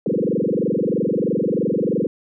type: tone with frequency modulation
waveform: sine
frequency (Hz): 338.1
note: E4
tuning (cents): +44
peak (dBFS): -17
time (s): 0.06-2.07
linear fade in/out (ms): 2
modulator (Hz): 23.1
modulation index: 7.4
effects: none